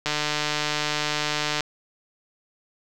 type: click train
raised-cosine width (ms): 0.2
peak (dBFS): -7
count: 233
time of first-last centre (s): 0.06-1.607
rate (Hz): 150
effects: none